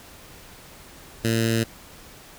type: tone with notch filter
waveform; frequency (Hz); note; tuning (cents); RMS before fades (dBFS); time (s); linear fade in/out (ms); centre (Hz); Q
10% pulse; 113.6; A#2; -44; -22; 1.24-1.64; 10; 820; 0.6
effects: pink hiss -46 dBFS RMS until 2.38 s